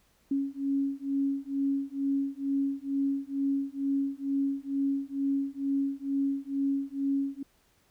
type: beating tone pair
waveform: sine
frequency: 275.1 / 277.3 Hz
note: C#4 / C#4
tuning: -13 / +1 cents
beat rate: 2.2 Hz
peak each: -30 dBFS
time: 0.31-7.43 s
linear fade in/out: 5 ms
effects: pink hiss -67 dBFS RMS until 7.9 s